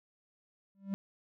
triangle tone with exponential growth, 196 Hz, G3, in tune, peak -27 dBFS, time 0.75-0.94 s, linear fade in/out 0 ms, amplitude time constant 40 ms, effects none

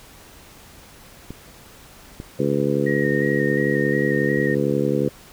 clicks, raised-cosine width 3 ms, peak -19 dBFS, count 2, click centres 1.306 / 2.201 s
harmonic tone, 71.1 Hz, C#2, 45 cents sharp, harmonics 2 / 3 / 4 / 5 / 6 / 7, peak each -25 / -25 / -25 / -25 / -25 / -25 dBFS, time 2.39-5.09 s, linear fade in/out 5 ms
sine tone with vibrato, 1869 Hz, A#6, 4 cents sharp, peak -25 dBFS, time 2.86-4.55 s, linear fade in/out 10 ms, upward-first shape square, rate 2.8 Hz, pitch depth 22 cents each way
effects pink hiss -46 dBFS RMS until 5.32 s

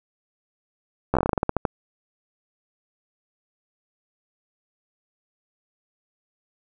slowing click train, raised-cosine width 1 ms, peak -6 dBFS, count 14, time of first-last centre 1.14-1.652 s, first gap 13 ms, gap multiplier 1.17, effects none

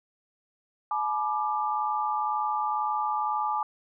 sine tone cluster, 852 / 974 / 1185 Hz, G#5 / B5 / D6, +44 / -24 / +15 cents, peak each -28 / -34 / -29 dBFS, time 0.91-3.63 s, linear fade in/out 2 ms, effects none

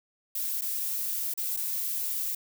violet noise with dropouts, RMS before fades -31 dBFS, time 0.35-2.35 s, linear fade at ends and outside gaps 5 ms, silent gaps 0.612-0.618 / 1.339-1.375 / 1.566-1.571 s, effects none

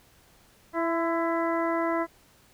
harmonic tone with a mistuned harmonic, 332.4 Hz, E4, 15 cents sharp, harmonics 1 / 2 / 3 / 4 / 5 / 6, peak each -28 / -29 / -31 / -34 / -40 / -37 dBFS, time 0.73-2.07 s, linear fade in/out 50 ms, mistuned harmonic 3, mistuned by +26 cents, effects pink hiss -59 dBFS RMS until 2.53 s

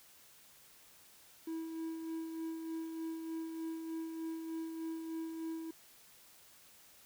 triangle tone with tremolo, 325 Hz, E4, 24 cents flat, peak -35 dBFS, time 1.47-5.71 s, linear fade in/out 5 ms, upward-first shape sine, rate 3.3 Hz, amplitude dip 40%, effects white hiss -61 dBFS RMS until 7.05 s

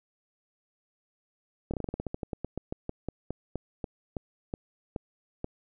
slowing click train, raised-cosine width 2 ms, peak -19 dBFS, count 24, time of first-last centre 1.71-5.444 s, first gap 27 ms, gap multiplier 1.14, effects none

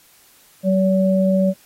sine tone pair together, 190.21 / 570 Hz, F#3 / C#5, +48 / +48 cents, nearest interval octave + perfect fifth, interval 1900 cents, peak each -15 / -18 dBFS, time 0.63-1.54 s, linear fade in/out 50 ms, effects white hiss -52 dBFS RMS until 1.65 s + AAC 48 kbps

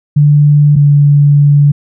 sine tone pair in turn, 146.83 / 144.47 Hz, D3 / D3, 0 / -28 cents, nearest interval unison, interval 28 cents, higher first, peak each -3 dBFS, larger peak neither, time 0.16-0.76 / 0.76-1.72 s, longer second, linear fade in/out 10 ms, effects none

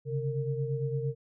sine tone cluster, 134.3 / 143.1 / 458.6 Hz, C3 / D3 / A#4, +46 / -45 / -28 cents, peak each -31 / -36 / -34 dBFS, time 0.05-1.15 s, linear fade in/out 50 ms, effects none

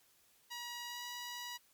10% pulse tone with pitch glide, 960 to 969.5 Hz, B5 to B5, -49 to -32 cents, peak -34 dBFS, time 0.5-1.58 s, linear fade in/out 20 ms, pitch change +17 cents, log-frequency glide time 0.88-1.01 s, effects white hiss -69 dBFS RMS until 1.73 s + MP3 96 kbps

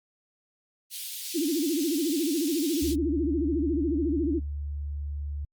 pink high-pass noise, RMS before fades -36 dBFS, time 0.9-2.96 s, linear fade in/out 50 ms, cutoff 3200 Hz, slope 24 dB/octave
sine tone with vibrato, 311.1 Hz, D#4, in tune, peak -24 dBFS, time 1.34-4.4 s, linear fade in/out 20 ms, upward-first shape sine, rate 14 Hz, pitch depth 200 cents each way
sine tone, 72.4 Hz, D2, 24 cents flat, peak -30 dBFS, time 2.82-5.45 s, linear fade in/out 5 ms
effects Opus 32 kbps

